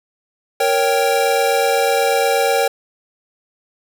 square chord, G diminished, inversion first, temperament equal, 466.2 / 554.4 / 784 Hz, Bb4 / Db5 / G5, 0 / 0 / 0 cents, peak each -19 dBFS, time 0.6-2.68 s, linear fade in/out 5 ms, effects none

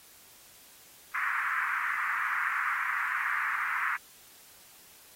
white band-pass noise, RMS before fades -31 dBFS, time 1.14-3.97 s, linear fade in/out 10 ms, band 1100 to 2000 Hz, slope 48 dB/octave, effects white hiss -55 dBFS RMS until 5.15 s + AAC 48 kbps

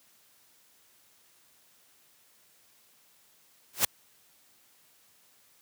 white noise with exponential growth, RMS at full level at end -18 dBFS, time 3.73-3.85 s, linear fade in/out 5 ms, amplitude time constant 25 ms, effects white hiss -63 dBFS RMS until 5.61 s + high-pass 80 Hz 12 dB/octave

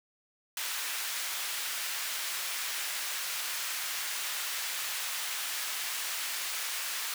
pink high-pass noise, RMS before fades -35 dBFS, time 0.57-7.14 s, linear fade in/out 2 ms, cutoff 1600 Hz, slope 12 dB/octave, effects none

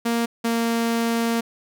sawtooth tone pair in turn, 233.1 / 231.1 Hz, A#3 / A#3, 0 / -15 cents, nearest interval unison, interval 15 cents, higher first, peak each -16 dBFS, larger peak neither, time 0.05-0.26 / 0.44-1.41 s, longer second, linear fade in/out 10 ms, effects none

